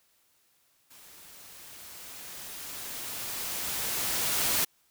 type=noise with level ramp; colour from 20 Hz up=white; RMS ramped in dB=-53 to -26 dBFS; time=0.9-4.65 s; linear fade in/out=10 ms; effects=white hiss -68 dBFS RMS until 4.9 s